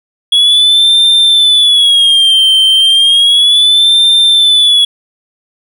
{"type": "tone with vibrato", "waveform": "triangle", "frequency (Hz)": 3347, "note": "G#7", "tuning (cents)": 13, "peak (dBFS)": -3, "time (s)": [0.32, 4.85], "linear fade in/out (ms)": 5, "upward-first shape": "sine", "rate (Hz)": 0.33, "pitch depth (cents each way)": 120, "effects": []}